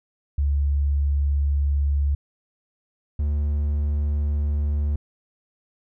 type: tone pair in turn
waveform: sine / triangle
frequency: 71.1 / 73.23 Hz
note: C#2 / D2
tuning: +45 / -4 cents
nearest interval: minor second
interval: 51 cents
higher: second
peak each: -18 dBFS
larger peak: neither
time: 0.38-2.15 / 3.19-4.96 s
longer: neither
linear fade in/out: 5 ms
effects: none